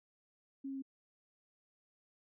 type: tone with pitch steps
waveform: sine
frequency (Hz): 272.4 / 270.5 / 268.6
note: C#4 / C#4 / C4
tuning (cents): -30 / -42 / +46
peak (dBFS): -39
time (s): 0.64-0.823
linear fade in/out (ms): 10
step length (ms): 61
effects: none